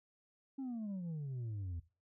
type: exponential sweep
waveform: sine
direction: down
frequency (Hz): 276.8 to 81.6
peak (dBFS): -36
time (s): 0.58-1.8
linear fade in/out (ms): 10
effects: noise-tail reverb RT60 0.3 s tail -17 dB re dry + tanh soft clip ceiling -38 dBFS